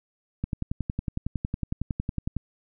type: click train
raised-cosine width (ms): 5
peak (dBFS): -15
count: 22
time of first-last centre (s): 0.44-2.367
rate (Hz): 10.9
effects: none